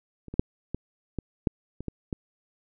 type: clicks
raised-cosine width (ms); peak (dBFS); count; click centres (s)
3; -29 / -23 / -6 / -17 / -17 / -9 / -23 / -18 / -17; 9; 0.283 / 0.34 / 0.395 / 0.746 / 1.187 / 1.472 / 1.806 / 1.883 / 2.128
effects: none